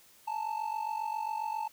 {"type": "ring-modulated tone", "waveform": "triangle", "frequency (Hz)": 880, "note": "A5", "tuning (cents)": 0, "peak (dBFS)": -27, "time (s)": [0.27, 1.68], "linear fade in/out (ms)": 10, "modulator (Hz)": 23.7, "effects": ["white hiss -60 dBFS RMS until 1.72 s"]}